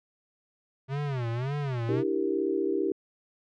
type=tone with vibrato; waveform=square; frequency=130 Hz; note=C3; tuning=11 cents flat; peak=-29 dBFS; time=0.88-2.04 s; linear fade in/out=50 ms; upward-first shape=sine; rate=1.8 Hz; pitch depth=210 cents each way
type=chord; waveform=sine; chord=E half-diminished seventh; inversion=third; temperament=equal; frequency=293.7 / 329.6 / 392 / 466.2 Hz; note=D4 / E4 / G4 / Bb4; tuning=0 / 0 / 0 / 0 cents; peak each=-33 / -30 / -28 / -34 dBFS; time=1.89-2.92 s; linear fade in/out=2 ms
effects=low-pass 3000 Hz 12 dB/octave